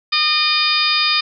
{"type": "harmonic tone", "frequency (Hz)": 610, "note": "D#5", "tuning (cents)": -34, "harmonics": [2, 3, 4, 5, 6, 7, 8], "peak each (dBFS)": [-22, -27, -20, -26, -20, -27, -18], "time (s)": [0.12, 1.21], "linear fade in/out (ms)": 10, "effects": []}